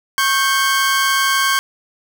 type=tone pair together; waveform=sawtooth; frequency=1095.6 / 1568 Hz; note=C#6 / G6; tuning=-21 / 0 cents; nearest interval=tritone; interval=621 cents; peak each=-13 dBFS; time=0.18-1.59 s; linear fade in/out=0 ms; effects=none